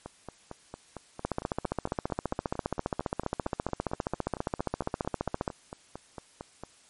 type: two click trains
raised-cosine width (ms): 1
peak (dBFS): -14 / -24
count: 64 / 30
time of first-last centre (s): 1.25-5.478 / 0.06-6.636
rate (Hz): 14.9 / 4.41
effects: white hiss -59 dBFS RMS until 6.89 s + MP3 48 kbps